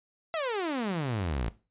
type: exponential sweep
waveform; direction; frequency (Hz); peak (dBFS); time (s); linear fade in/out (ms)
sawtooth; down; 679 to 52.2; -25; 0.34-1.49; 0
effects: noise-tail reverb RT60 0.3 s tail -17 dB re dry + resampled to 8000 Hz

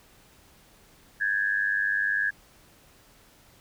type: tone with amplitude modulation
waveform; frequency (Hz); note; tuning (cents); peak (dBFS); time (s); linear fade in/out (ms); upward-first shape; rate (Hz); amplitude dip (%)
sine; 1661.2; G#6; 0; -19; 1.2-2.31; 20; sine; 100; 90
effects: pink hiss -57 dBFS RMS until 3.6 s

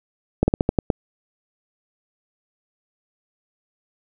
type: slowing click train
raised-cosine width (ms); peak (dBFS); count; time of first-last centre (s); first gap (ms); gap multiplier
2; -3; 7; 0.43-0.902; 50; 1.18
effects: none

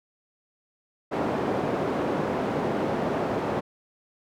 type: band-pass noise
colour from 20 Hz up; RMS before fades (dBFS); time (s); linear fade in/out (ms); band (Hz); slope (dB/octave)
white; -27; 1.11-3.61; 20; 150 to 600; 12
effects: none

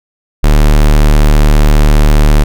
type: tone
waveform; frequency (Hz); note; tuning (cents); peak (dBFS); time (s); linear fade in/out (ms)
square; 37.4; D1; +32; -4; 0.43-2.44; 10
effects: none

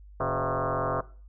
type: tone with frequency modulation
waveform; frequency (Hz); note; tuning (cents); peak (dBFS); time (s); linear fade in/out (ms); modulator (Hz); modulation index
sine; 286.8; D4; -41; -25; 0.2-1.01; 5; 132; 7.9
effects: noise-tail reverb RT60 0.4 s tail -18 dB re dry + added 50 Hz sine -46 dBFS peak until 1.28 s

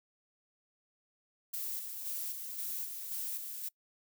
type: noise with tremolo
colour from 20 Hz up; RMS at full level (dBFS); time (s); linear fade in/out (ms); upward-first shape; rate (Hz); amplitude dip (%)
violet; -38; 1.53-3.69; 10; square; 1.9; 40
effects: noise-tail reverb RT60 0.1 s tail -24 dB re dry

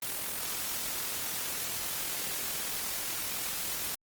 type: noise with amplitude modulation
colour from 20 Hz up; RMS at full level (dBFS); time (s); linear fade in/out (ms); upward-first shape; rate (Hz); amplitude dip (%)
white; -33; 0.02-3.95; 5; sine; 41.9; 40
effects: Opus 24 kbps

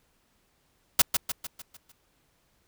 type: noise with echo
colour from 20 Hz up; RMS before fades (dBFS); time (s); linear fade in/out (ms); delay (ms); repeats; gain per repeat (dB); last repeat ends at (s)
white; -18; 0.99-1.02; 5; 150; 6; -6; 1.92
effects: pink hiss -69 dBFS RMS until 2.67 s

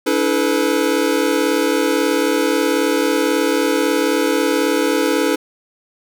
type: tone cluster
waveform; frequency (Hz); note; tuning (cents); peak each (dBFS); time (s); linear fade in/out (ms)
square; 287 / 325.4 / 433.2 / 497; D4 / E4 / A4 / B4; -40 / -22 / -27 / +11; -21; 0.06-5.36; 10
effects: none

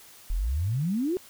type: exponential sweep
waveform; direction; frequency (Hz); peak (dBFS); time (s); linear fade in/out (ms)
sine; up; 36.71 to 390; -24; 0.3-1.17; 0
effects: white hiss -51 dBFS RMS until 1.29 s

